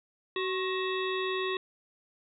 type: harmonic tone with a mistuned harmonic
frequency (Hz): 376.5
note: F#4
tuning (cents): +30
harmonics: 1 / 3 / 5 / 7 / 9 / 10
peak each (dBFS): -31 / -36 / -38 / -39 / -41 / -41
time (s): 0.36-1.57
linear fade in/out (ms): 2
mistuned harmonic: 3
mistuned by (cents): -61
effects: none